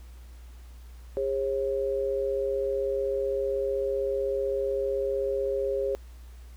sine tone pair together, 405.6 / 541.4 Hz, G#4 / C#5, -41 / -41 cents, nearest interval perfect fourth, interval 500 cents, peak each -28 dBFS, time 1.17-5.95 s, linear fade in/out 0 ms, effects added 60 Hz sine -43 dBFS peak until 6.56 s + pink hiss -59 dBFS RMS until 6.56 s

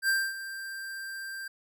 square tone with ADSR envelope, 1579 Hz, G6, 12 cents sharp, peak -23 dBFS, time 0.02-1.48 s, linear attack 64 ms, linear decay 250 ms, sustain -14 dB, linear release 6 ms, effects none

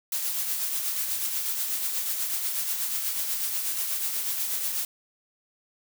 blue noise with tremolo, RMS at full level -27 dBFS, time 0.12-4.85 s, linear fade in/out 2 ms, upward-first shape triangle, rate 8.2 Hz, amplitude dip 45%, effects none

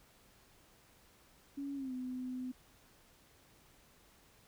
sine tone with pitch glide, 280 to 253.8 Hz, C#4 to B3, +18 to +47 cents, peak -38 dBFS, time 1.57-2.52 s, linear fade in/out 10 ms, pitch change -171 cents, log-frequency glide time 1.75-1.93 s, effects pink hiss -65 dBFS RMS until 4.47 s

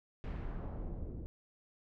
brown noise with low-pass filter sweep, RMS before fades -41 dBFS, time 0.24-1.26 s, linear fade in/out 0 ms, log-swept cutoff 2900 to 300 Hz, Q 0.87, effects none

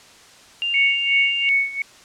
sine tone, 2794 Hz, F7, in tune, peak -20 dBFS, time 0.62-1.49 s, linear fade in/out 0 ms
sine tone with tremolo, 2217 Hz, C#7, in tune, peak -14 dBFS, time 0.74-1.82 s, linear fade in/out 2 ms, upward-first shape sine, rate 2.8 Hz, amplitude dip 85%
effects white hiss -47 dBFS RMS until 2.04 s + low-pass 7000 Hz 12 dB/octave

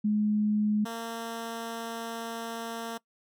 sine / 10% pulse tone pair in turn, 210.7 / 229.3 Hz, G#3 / A#3, +25 / -28 cents, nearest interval minor second, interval 147 cents, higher second, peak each -23 / -26 dBFS, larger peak first, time 0.04-0.85 / 0.85-2.98 s, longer second, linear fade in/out 10 ms, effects noise-tail reverb RT60 0.1 s tail -22 dB re dry

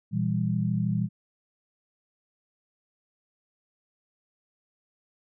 sine chord, E diminished, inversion second, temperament just, 118.67 / 164.81 / 197.78 Hz, Bb2 / E3 / G3, +31 / 0 / +16 cents, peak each -28 dBFS, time 0.11-1.09 s, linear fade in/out 50 ms, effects none

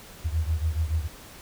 sine beating tone pair, 77.5 / 84.5 Hz, D#2 / E2, -6 / +43 cents, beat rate 7 Hz, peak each -25 / -28 dBFS, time 0.24-1.08 s, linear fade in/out 20 ms, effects pink hiss -46 dBFS RMS until 1.41 s

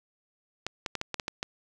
clicks, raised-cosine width 0.2 ms, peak -14 dBFS, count 8, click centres 0.666 / 0.862 / 0.953 / 1.014 / 1.143 / 1.198 / 1.281 / 1.429 s, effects none

